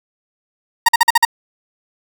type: tone bursts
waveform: 30% pulse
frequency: 932 Hz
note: A#5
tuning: 1 cent flat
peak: -4 dBFS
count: 6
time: 0.86-1.251 s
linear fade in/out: 5 ms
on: 26 ms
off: 47 ms
effects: none